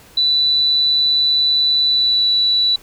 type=tone with pitch glide; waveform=sine; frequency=3975 to 3950 Hz; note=B7 to B7; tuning=+10 to 0 cents; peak=-12 dBFS; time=0.17-2.76 s; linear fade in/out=5 ms; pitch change=-10 cents; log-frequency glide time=1.87-2.26 s; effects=pink hiss -45 dBFS RMS until 2.82 s